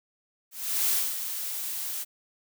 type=noise with ADSR envelope; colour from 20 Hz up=blue; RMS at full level=-24 dBFS; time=0.51-2.05 s; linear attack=380 ms; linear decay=250 ms; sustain=-9 dB; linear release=30 ms; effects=none